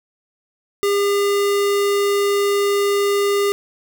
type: tone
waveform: square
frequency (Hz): 403.5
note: G#4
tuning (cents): -50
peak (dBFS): -16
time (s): 0.83-3.52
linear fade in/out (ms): 0
effects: none